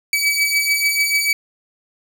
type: beating tone pair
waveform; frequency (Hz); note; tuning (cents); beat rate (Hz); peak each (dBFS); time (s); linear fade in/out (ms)
sawtooth; 2284 / 2290.8; D7 / D7; -49 / -44; 6.8; -14 / -17; 0.13-1.33; 2
effects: none

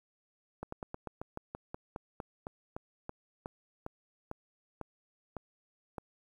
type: slowing click train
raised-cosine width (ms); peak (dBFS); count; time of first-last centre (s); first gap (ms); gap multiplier
1; -25; 20; 0.63-5.982; 94; 1.11
effects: 10-bit

